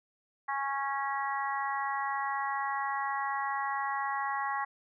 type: harmonic tone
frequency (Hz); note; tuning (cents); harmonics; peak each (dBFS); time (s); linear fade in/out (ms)
275.8; C#4; -9; 3 / 4 / 5 / 6 / 7; -34 / -34 / -44 / -41 / -38; 0.48-4.65; 10
effects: none